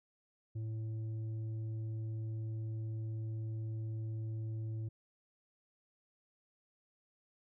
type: tone with tanh clipping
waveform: triangle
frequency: 110.5 Hz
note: A2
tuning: 8 cents sharp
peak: -38 dBFS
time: 0.55-4.89 s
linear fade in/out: 10 ms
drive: 10 dB
effects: none